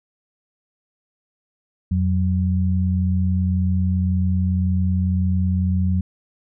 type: tone pair together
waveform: sine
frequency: 87.31 / 185.42 Hz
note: F2 / F#3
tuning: 0 / +4 cents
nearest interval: octave + minor second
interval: 1304 cents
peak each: -18 / -21 dBFS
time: 1.91-6.01 s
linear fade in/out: 5 ms
effects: none

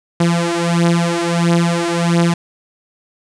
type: beating tone pair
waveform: sawtooth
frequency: 169.6 / 171.1 Hz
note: E3 / F3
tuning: +50 / -35 cents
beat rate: 1.5 Hz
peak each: -12 dBFS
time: 0.2-2.34 s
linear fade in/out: 5 ms
effects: resampled to 22050 Hz + 7-bit

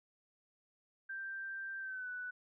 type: tone with pitch glide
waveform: sine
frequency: 1573 to 1487.3 Hz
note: G6 to F#6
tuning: +6 to +9 cents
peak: -40 dBFS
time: 1.09-2.31 s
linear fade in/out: 10 ms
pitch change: -97 cents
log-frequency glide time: 1.79-2.09 s
effects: none

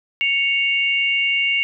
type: tone pair together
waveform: sine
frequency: 2217 / 2789 Hz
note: C#7 / F7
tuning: 0 / -3 cents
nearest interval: major third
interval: 397 cents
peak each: -19 dBFS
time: 0.21-1.63 s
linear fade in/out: 0 ms
effects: none

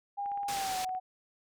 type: tone with pitch glide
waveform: sine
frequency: 807 to 744.3 Hz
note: G#5 to F#5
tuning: -50 to +10 cents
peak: -32 dBFS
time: 0.17-1 s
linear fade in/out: 20 ms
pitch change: -140 cents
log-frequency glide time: 0.5-0.78 s
type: click train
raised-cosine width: 0.5 ms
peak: -37 dBFS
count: 13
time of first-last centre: 0.26-0.95 s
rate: 17.4 Hz
type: low-pass noise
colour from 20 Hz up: white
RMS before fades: -39 dBFS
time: 0.48-0.85 s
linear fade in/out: 5 ms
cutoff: 7500 Hz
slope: 12 dB/octave
effects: none

